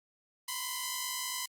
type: tone pair together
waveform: 5% pulse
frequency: 990 / 1037.6 Hz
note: B5 / C6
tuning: +4 / -15 cents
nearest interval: minor second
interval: 81 cents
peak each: -25 dBFS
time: 0.48-1.46 s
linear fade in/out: 5 ms
effects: Opus 32 kbps